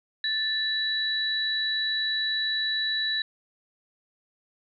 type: tone pair together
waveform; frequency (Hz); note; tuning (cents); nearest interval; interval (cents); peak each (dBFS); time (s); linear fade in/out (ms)
sine; 1760 / 3931; A6 / B7; 0 / -9; octave + major second; 1391; -29 / -26; 0.24-3.22; 2
effects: none